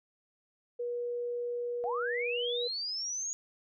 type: tone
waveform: sine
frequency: 481.9 Hz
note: B4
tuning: 43 cents flat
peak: -32 dBFS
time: 0.79-2.68 s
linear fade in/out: 10 ms
type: linear sweep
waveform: sine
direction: up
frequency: 659.3 to 6750 Hz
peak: -33 dBFS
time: 1.84-3.33 s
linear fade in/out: 0 ms
effects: none